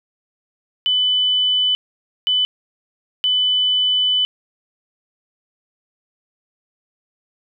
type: tone bursts at uneven times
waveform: sine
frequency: 3000 Hz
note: F#7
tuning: 23 cents sharp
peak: -14 dBFS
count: 3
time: 0.86-1.75 / 2.27-2.45 / 3.24-4.25 s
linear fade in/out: 0 ms
effects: none